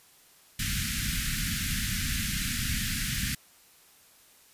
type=band-stop noise; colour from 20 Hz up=pink; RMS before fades=-30 dBFS; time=0.59-3.35 s; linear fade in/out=5 ms; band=250 to 1500 Hz; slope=48 dB/octave; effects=white hiss -58 dBFS RMS until 4.53 s + resampled to 32000 Hz